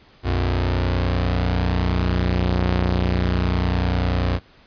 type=tone pair together; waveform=sawtooth; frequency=60.3 / 90.35 Hz; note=B1 / F#2; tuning=-41 / -41 cents; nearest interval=perfect fifth; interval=700 cents; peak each=-17 dBFS; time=0.23-4.4 s; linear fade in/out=50 ms; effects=pink hiss -52 dBFS RMS until 4.66 s + resampled to 11025 Hz